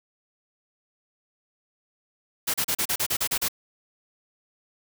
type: noise bursts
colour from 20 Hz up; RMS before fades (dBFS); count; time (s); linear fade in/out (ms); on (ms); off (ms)
white; -25; 10; 2.47-3.485; 10; 70; 35
effects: none